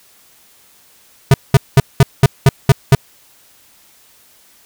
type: tone bursts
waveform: square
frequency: 135.5 Hz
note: C#3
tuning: 39 cents flat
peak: -4 dBFS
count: 8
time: 1.31-2.95 s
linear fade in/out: 2 ms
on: 30 ms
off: 200 ms
effects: white hiss -49 dBFS RMS until 4.65 s